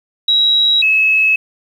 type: tone pair in turn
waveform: sine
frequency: 3862 / 2584 Hz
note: B7 / E7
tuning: -39 / -35 cents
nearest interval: perfect fifth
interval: 696 cents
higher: first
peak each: -9 dBFS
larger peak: neither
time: 0.28-0.82 / 0.82-1.36 s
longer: neither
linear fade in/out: 5 ms
effects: 7-bit